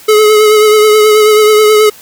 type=tone with vibrato; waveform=square; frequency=427.1 Hz; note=G#4; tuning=48 cents sharp; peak=-4 dBFS; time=0.08-1.9 s; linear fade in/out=10 ms; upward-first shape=triangle; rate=9.3 Hz; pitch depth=33 cents each way; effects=white hiss -36 dBFS RMS until 2.01 s